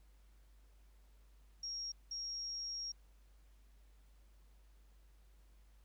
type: tone bursts at uneven times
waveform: sine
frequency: 5588 Hz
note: F8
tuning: in tune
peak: -40 dBFS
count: 2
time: 1.63-1.92 / 2.11-2.92 s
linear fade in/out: 5 ms
effects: added 50 Hz sine -61 dBFS peak until 5.84 s + pink hiss -75 dBFS RMS until 5.84 s